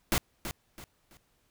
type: noise with echo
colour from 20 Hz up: pink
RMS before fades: -26 dBFS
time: 0.12-0.18 s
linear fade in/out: 0 ms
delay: 330 ms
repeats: 3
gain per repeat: -10 dB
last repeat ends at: 1.17 s
effects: pink hiss -71 dBFS RMS until 1.5 s